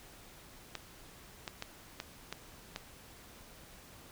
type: clicks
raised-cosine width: 0.2 ms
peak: -21 dBFS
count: 6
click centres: 0.753 / 1.478 / 1.624 / 2.001 / 2.326 / 2.761 s
effects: pink hiss -55 dBFS RMS until 4.11 s